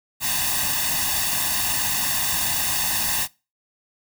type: noise with comb filter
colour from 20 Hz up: white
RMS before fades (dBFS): -23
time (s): 0.2-3.28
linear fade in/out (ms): 50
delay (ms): 1.1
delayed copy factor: +0.85
effects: noise-tail reverb RT60 0.3 s tail -23 dB re dry